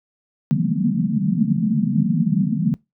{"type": "band-pass noise", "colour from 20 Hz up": "white", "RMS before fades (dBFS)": -19, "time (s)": [0.51, 2.74], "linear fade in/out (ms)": 0, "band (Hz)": [140, 240], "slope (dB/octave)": 96, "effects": ["noise-tail reverb RT60 0.2 s tail -23 dB re dry"]}